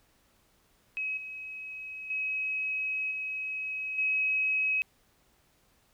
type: tone with level steps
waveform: sine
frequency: 2551 Hz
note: D#7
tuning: 43 cents sharp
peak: -30 / -38 / -29 / -32 / -25 dBFS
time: 0.97-4.82 s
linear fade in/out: 0 ms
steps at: 1.17 / 2.1 / 3.11 / 3.98 s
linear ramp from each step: 5 ms
effects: pink hiss -67 dBFS RMS until 5.93 s